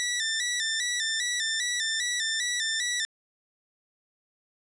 15% pulse tone with vibrato, 1864.7 Hz, A#6, in tune, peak -20 dBFS, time 0-3.05 s, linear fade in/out 0 ms, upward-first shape square, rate 2.5 Hz, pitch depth 75 cents each way, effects resampled to 22050 Hz + 10-bit

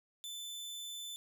sawtooth tone, 3520 Hz, A7, in tune, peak -39 dBFS, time 0.24-1.16 s, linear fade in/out 0 ms, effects none

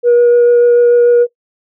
sine tone with vibrato, 480 Hz, B4, 49 cents flat, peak -3 dBFS, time 0.03-1.27 s, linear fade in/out 50 ms, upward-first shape sine, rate 6.8 Hz, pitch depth 8 cents each way, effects noise-tail reverb RT60 0.1 s tail -19 dB re dry + tanh soft clip ceiling -3 dBFS

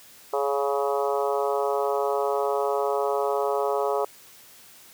harmonic tone, 140 Hz, C#3, 18 cents sharp, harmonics 3 / 4 / 5 / 6 / 7 / 8 / 9, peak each -26 / -28 / -30 / -32 / -33 / -34 / -35 dBFS, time 0.33-4.05 s, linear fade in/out 5 ms, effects white hiss -50 dBFS RMS until 4.93 s + high-pass 60 Hz 12 dB/octave

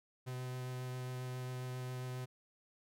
45% pulse tone with vibrato, 127 Hz, B2, 49 cents sharp, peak -40 dBFS, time 0.26-2.26 s, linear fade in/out 20 ms, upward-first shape triangle, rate 7.4 Hz, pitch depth 12 cents each way, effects none

